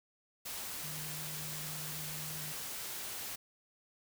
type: tone in noise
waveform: sine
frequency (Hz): 152.9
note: D#3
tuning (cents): -30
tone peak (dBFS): -46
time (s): 0.83-2.53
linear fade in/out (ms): 10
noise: white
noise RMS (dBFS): -42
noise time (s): 0.45-3.36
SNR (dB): -7
effects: none